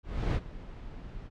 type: noise with ADSR envelope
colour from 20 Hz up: brown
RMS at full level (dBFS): -25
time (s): 0.03-1.3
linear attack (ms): 320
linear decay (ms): 48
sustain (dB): -18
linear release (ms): 43
effects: low-pass 4000 Hz 12 dB/octave